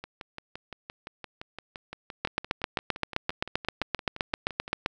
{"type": "two click trains", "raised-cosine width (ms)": 0.3, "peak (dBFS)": [-9, -22], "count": [21, 28], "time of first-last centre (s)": [[2.25, 4.861], [0.04, 4.679]], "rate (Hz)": [7.66, 5.82], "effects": []}